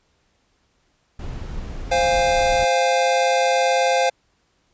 brown noise, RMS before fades -30 dBFS, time 1.19-2.65 s, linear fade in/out 5 ms
square chord, F minor, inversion second, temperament equal with one note detuned, 523.3 / 698.5 / 816.8 Hz, C5 / F5 / Ab5, 0 / 0 / -29 cents, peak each -20 / -21 / -23 dBFS, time 1.91-4.1 s, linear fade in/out 10 ms
effects pink hiss -65 dBFS RMS until 4.73 s + resampled to 16000 Hz

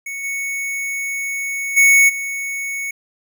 square tone with level steps, 2217 Hz, C#7, in tune, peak -26 / -22 / -9 / -23 dBFS, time 0.06-2.91 s, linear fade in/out 5 ms, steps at 0.23 / 1.76 / 2.08 s, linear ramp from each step 20 ms, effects none

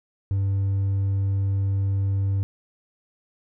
sine tone with hard clipping, 98 Hz, G2, in tune, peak -21 dBFS, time 0.31-2.43 s, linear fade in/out 0 ms, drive 2 dB, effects none

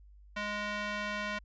square tone with band-pass filter, 207.7 Hz, G#3, in tune, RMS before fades -36 dBFS, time 0.36-1.39 s, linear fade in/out 10 ms, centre 1900 Hz, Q 1.1, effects added 50 Hz sine -53 dBFS peak until 1.44 s + resampled to 16000 Hz

